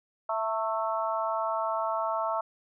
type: harmonic tone with a mistuned harmonic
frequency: 220 Hz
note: A3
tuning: in tune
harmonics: 3 / 4 / 5 / 6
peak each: -31 / -32 / -33 / -34 dBFS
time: 0.29-2.41 s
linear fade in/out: 5 ms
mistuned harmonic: 4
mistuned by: +37 cents
effects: none